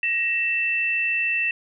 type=tone pair together; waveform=sine; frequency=1886 / 2667 Hz; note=A#6 / E7; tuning=+20 / +20 cents; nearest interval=tritone; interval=600 cents; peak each=-27 / -21 dBFS; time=0.03-1.51 s; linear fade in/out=2 ms; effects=none